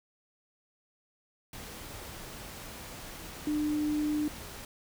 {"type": "tone in noise", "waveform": "sine", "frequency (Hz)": 300, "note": "D4", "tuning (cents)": 37, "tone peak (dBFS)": -27, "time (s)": [3.47, 4.28], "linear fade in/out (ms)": 2, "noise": "pink", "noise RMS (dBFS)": -44, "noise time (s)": [1.53, 4.65], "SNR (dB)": 14, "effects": []}